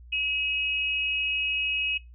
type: tone pair together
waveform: sine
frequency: 2554 / 2887 Hz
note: D#7 / F#7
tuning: +45 / -43 cents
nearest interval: major second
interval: 212 cents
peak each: -26 / -30 dBFS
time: 0.12-1.98 s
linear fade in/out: 10 ms
effects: noise-tail reverb RT60 0.2 s tail -20 dB re dry + added 60 Hz sine -45 dBFS peak until 2.14 s